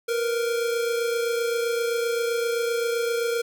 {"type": "tone pair together", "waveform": "square", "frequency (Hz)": [466.2, 493.9], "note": ["A#4", "B4"], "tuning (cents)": [0, 0], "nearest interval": "minor second", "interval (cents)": 100, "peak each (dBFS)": [-24, -33], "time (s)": [0.08, 3.42], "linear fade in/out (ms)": 10, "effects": []}